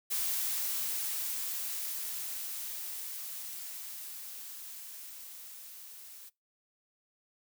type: noise with level ramp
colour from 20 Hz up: blue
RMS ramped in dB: -32 to -50 dBFS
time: 0.1-6.3 s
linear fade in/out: 20 ms
effects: noise-tail reverb RT60 0.2 s tail -22 dB re dry